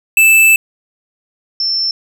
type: tone pair in turn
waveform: square / sine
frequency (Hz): 2638 / 5356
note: E7 / E8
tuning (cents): +1 / +27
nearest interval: octave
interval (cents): 1226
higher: second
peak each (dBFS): -6 / -13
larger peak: first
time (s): 0.17-0.56 / 1.6-1.91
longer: first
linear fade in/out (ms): 2
effects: none